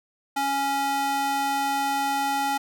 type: tone with high-pass filter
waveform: square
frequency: 277.3 Hz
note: C#4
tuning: 1 cent sharp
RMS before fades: -25 dBFS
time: 0.36-2.58 s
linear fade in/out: 10 ms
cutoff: 620 Hz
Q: 4.4
effects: 10-bit